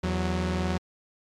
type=tone pair together; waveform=sawtooth; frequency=82.2 / 184.39 Hz; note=E2 / F#3; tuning=-4 / -6 cents; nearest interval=octave + major second; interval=1398 cents; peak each=-24 dBFS; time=0.03-0.78 s; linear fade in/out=10 ms; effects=low-pass 6000 Hz 12 dB/octave + MP3 96 kbps

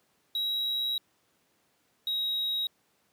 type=tone pair in turn; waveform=triangle; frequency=3857 / 3810 Hz; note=B7 / A#7; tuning=-42 / +37 cents; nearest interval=unison; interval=21 cents; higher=first; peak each=-26 dBFS; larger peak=neither; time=0.35-0.98 / 2.07-2.67 s; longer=first; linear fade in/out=2 ms; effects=pink hiss -70 dBFS RMS until 3.12 s + high-pass 150 Hz 12 dB/octave

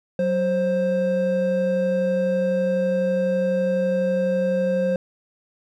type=tone pair together; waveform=triangle; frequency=186.3 / 526.9 Hz; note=F#3 / C5; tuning=+12 / +12 cents; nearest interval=octave + tritone; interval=1800 cents; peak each=-22 / -18 dBFS; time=0.19-4.96 s; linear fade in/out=2 ms; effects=none

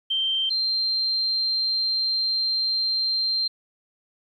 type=tone pair in turn; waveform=sine; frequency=3136 / 4159 Hz; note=G7 / C8; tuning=0 / -11 cents; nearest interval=perfect fourth; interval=489 cents; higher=second; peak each=-21 dBFS; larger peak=neither; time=0.1-0.5 / 0.5-3.48 s; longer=second; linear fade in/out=10 ms; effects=10-bit

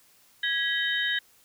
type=tone cluster; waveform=sine; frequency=1657 / 1942 / 3077 / 3752 Hz; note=G#6 / B6 / G7 / A#7; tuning=-4 / -30 / -33 / +11 cents; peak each=-28 / -31 / -31 / -31 dBFS; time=0.43-1.19 s; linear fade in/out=5 ms; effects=white hiss -60 dBFS RMS until 1.44 s

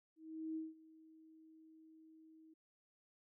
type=tone with ADSR envelope; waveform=sine; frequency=318.4 Hz; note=D#4; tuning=40 cents sharp; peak=-39 dBFS; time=0.16-2.54 s; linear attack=400 ms; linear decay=180 ms; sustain=-21 dB; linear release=9 ms; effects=none

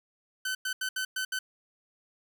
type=tone bursts at uneven times; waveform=sawtooth; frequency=1521 Hz; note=F#6; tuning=47 cents sharp; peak=-26 dBFS; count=6; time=0.45-0.55 / 0.65-0.73 / 0.81-0.89 / 0.96-1.05 / 1.16-1.25 / 1.32-1.39 s; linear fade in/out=5 ms; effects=none

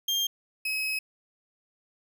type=tone pair in turn; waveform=35% pulse; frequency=3201 / 2555 Hz; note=G7 / D#7; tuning=+36 / +45 cents; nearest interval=major third; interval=391 cents; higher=first; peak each=-23 / -26 dBFS; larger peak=first; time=0.08-0.27 / 0.65-0.99 s; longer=second; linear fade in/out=5 ms; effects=none

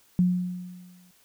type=tone with exponential decay; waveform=sine; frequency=180 Hz; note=F#3; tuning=47 cents flat; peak=-16 dBFS; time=0.19-1.11 s; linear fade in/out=0 ms; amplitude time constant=200 ms; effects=white hiss -61 dBFS RMS until 1.24 s

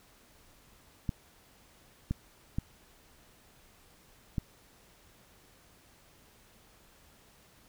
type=clicks; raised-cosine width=5 ms; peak=-18 dBFS; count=4; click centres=1.092 / 2.11 / 2.585 / 4.382 s; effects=pink hiss -61 dBFS RMS until 7.68 s

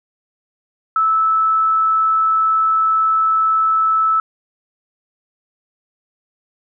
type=tone; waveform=sine; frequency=1309 Hz; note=E6; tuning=13 cents flat; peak=-12 dBFS; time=0.96-4.2 s; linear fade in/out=2 ms; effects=none

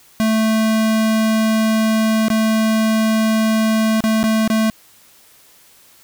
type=tone with dropouts; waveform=square; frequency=220 Hz; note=A3; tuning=in tune; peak=-14 dBFS; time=0.2-4.7 s; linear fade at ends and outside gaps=0 ms; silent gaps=2.283-2.302 / 4.005-4.039 / 4.23-4.239 / 4.477-4.501 s; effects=white hiss -49 dBFS RMS until 6.03 s

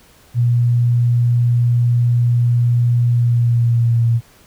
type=tone with pitch glide; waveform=sine; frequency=120.2 to 116.64 Hz; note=B2 to A#2; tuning=-46 to +1 cents; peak=-11 dBFS; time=0.34-4.21 s; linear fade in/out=50 ms; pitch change=-53 cents; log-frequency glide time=3.09-4.04 s; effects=pink hiss -49 dBFS RMS until 4.46 s

